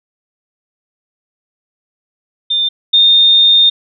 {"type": "tone pair in turn", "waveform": "sine", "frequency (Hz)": [3599, 3649], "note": ["A7", "A#7"], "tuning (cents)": [38, -38], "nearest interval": "unison", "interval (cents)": 24, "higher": "second", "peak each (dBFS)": [-11, -5], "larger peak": "second", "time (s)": [[2.5, 2.69], [2.93, 3.7]], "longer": "second", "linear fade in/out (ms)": 10, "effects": []}